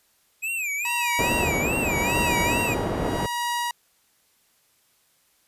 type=tone with vibrato; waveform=square; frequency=2489 Hz; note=D#7; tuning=in tune; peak=-26 dBFS; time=0.42-2.75 s; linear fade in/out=20 ms; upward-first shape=sine; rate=2.4 Hz; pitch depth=170 cents each way
type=tone with tremolo; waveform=sawtooth; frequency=957 Hz; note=A#5; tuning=45 cents sharp; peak=-20 dBFS; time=0.85-3.71 s; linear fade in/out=2 ms; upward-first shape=sine; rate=0.84 Hz; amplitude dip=85%
type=low-pass noise; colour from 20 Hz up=white; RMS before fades=-26 dBFS; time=1.19-3.26 s; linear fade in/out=0 ms; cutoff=570 Hz; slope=12 dB/octave
effects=white hiss -64 dBFS RMS until 5.47 s + resampled to 32000 Hz